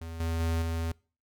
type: tone with level steps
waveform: square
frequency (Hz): 82.41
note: E2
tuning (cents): 0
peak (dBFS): -38 / -29 / -27 / -30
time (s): 0.01-0.92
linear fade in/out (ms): 5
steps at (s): 0.2 / 0.4 / 0.62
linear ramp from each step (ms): 2
effects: noise-tail reverb RT60 0.4 s tail -25 dB re dry